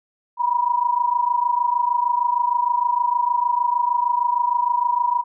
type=tone pair together; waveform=sine; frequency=961.3 / 987.8 Hz; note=B5 / B5; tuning=-47 / 0 cents; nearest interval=unison; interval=47 cents; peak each=-19 / -21 dBFS; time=0.37-5.24 s; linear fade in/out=50 ms; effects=none

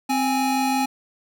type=tone pair together; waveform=square; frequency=261.6 / 830.6 Hz; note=C4 / G#5; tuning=0 / 0 cents; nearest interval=octave + minor sixth; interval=2000 cents; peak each=-23 dBFS; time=0.09-0.86 s; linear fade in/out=10 ms; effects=none

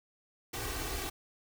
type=noise with comb filter; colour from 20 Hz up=pink; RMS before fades=-37 dBFS; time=0.53-1.1 s; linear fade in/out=10 ms; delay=2.6 ms; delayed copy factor=+0.8; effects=none

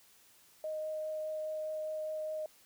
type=tone with vibrato; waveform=sine; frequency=621 Hz; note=D#5; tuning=3 cents flat; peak=-35 dBFS; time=0.64-2.46 s; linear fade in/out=2 ms; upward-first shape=triangle; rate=4.9 Hz; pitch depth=8 cents each way; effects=white hiss -63 dBFS RMS until 2.65 s

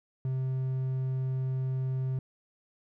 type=tone; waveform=triangle; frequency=130.8 Hz; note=C3; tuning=in tune; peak=-26 dBFS; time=0.25-2.19 s; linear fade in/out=2 ms; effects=none

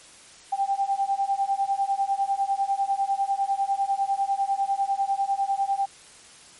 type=beating tone pair; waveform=sine; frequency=784 / 794 Hz; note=G5 / G5; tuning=0 / +22 cents; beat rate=10 Hz; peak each=-25 / -25 dBFS; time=0.52-5.86 s; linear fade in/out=10 ms; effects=white hiss -49 dBFS RMS until 6.59 s + MP3 48 kbps

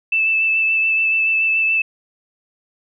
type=tone with vibrato; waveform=sine; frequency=2637 Hz; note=E7; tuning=in tune; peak=-14 dBFS; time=0.12-1.82 s; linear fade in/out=5 ms; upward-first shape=sine; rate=7 Hz; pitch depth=15 cents each way; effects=none

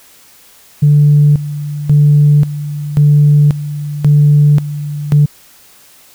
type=tone with tremolo; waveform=sine; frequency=146.9 Hz; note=D3; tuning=1 cent sharp; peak=-3 dBFS; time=0.82-5.26 s; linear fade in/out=10 ms; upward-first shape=square; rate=0.93 Hz; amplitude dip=80%; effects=tanh soft clip ceiling 0 dBFS + white hiss -43 dBFS RMS until 6.14 s

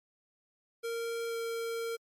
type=tone with pitch glide; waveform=square; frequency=462.8 to 459.9 Hz; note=A#4 to A#4; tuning=-13 to -23 cents; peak=-34 dBFS; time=0.83-1.97 s; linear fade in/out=20 ms; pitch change=-10 cents; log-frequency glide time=1.28-1.35 s; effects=MP3 64 kbps

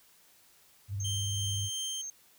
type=tone with vibrato; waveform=sine; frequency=99.7 Hz; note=G2; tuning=30 cents sharp; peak=-32 dBFS; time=0.88-1.7 s; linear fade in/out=50 ms; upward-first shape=sine; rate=20 Hz; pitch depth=97 cents each way
type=tone; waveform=sine; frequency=6370 Hz; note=G8; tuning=27 cents sharp; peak=-37 dBFS; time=1-2.1 s; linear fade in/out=2 ms
type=tone with tremolo; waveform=square; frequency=3136 Hz; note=G7; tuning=in tune; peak=-35 dBFS; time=1.04-2.02 s; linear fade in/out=10 ms; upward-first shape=sine; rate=2.9 Hz; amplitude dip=25%
effects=white hiss -62 dBFS RMS until 2.38 s

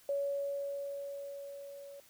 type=tone with level ramp; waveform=sine; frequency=562 Hz; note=C#5; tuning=24 cents sharp; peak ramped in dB=-30 to -47 dBFS; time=0.09-2 s; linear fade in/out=2 ms; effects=white hiss -62 dBFS RMS until 2.09 s

